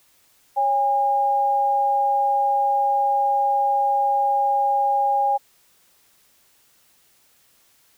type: tone pair together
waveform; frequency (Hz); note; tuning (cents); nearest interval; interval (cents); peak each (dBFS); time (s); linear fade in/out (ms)
sine; 554.4 / 813.6; C#5 / G#5; 0 / -36; perfect fifth; 664; -27 / -17; 0.56-5.38; 20
effects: white hiss -59 dBFS RMS until 7.97 s